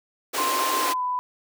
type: high-pass noise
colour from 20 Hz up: pink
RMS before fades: -27 dBFS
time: 0.33-0.94 s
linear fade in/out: 20 ms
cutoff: 270 Hz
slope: 96 dB/octave
type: tone with pitch glide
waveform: sine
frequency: 1050 to 996.2 Hz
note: C6 to B5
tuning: +6 to +15 cents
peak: -23 dBFS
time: 0.38-1.19 s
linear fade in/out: 0 ms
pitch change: -91 cents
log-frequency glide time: 0.8-1.02 s
effects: none